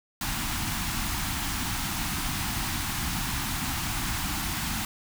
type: band-stop noise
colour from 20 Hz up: pink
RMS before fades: -30 dBFS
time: 0.21-4.85 s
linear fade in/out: 2 ms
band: 320 to 740 Hz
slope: 48 dB/octave
effects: none